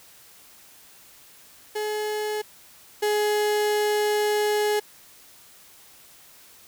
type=tone pair in turn; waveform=35% pulse; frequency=424.2 / 419.6 Hz; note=G#4 / G#4; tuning=+37 / +18 cents; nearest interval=unison; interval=19 cents; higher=first; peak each=-24 / -19 dBFS; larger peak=second; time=1.75-2.42 / 3.02-4.8 s; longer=second; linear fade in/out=10 ms; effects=white hiss -51 dBFS RMS until 6.67 s